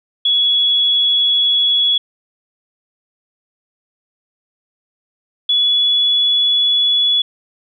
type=tone pair in turn; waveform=sine; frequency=3372 / 3405 Hz; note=G#7 / G#7; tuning=+26 / +42 cents; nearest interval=unison; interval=16 cents; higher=second; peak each=-11 dBFS; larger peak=neither; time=0.25-1.98 / 5.49-7.22 s; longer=neither; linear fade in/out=5 ms; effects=none